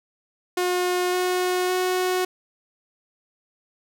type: tone with pitch steps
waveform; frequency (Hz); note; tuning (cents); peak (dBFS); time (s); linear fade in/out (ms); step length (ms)
sawtooth; 360 / 363.6 / 367.1; F#4 / F#4 / F#4; -47 / -30 / -14; -17; 0.57-2.25; 5; 560
effects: none